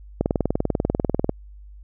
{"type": "click train", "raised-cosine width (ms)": 2, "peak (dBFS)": -6, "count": 23, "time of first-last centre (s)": [0.21, 1.294], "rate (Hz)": 20.3, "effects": ["added 50 Hz sine -40 dBFS peak until 1.83 s"]}